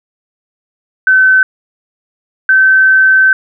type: tone pair in turn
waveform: sine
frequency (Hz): 1526 / 1539.3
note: G6 / G6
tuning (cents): -47 / -32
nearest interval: unison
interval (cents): 15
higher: second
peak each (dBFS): -4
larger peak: neither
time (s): 1.07-1.43 / 2.49-3.33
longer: second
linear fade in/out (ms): 2
effects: none